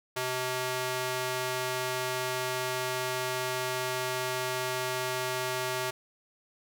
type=tone with high-pass filter; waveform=square; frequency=127.5 Hz; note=C3; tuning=44 cents flat; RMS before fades=-32 dBFS; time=0.16-5.91 s; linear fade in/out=10 ms; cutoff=460 Hz; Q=0.54; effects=none